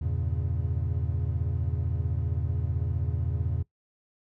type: chord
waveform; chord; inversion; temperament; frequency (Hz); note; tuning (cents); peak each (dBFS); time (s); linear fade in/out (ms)
triangle; E diminished seventh; none; equal; 82.41 / 98 / 116.54 / 138.59; E2 / G2 / Bb2 / Db3; 0 / 0 / 0 / 0; -27 / -32 / -31 / -32; 0.01-3.63; 10
effects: noise-tail reverb RT60 0.1 s tail -18 dB re dry